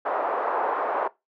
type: band-pass noise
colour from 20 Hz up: white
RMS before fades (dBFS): -26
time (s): 0.05-1.08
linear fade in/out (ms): 10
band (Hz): 450 to 1100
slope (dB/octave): 24
effects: noise-tail reverb RT60 0.2 s tail -20 dB re dry